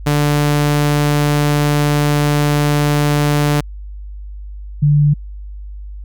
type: tone pair in turn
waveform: sawtooth / sine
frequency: 146.83 / 146.83 Hz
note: D3 / D3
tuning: 0 / 0 cents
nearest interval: unison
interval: 0 cents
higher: neither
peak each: -8 dBFS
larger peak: neither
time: 0.06-3.61 / 4.82-5.14 s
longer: first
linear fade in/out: 10 ms
effects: added 50 Hz sine -27 dBFS peak until 6.04 s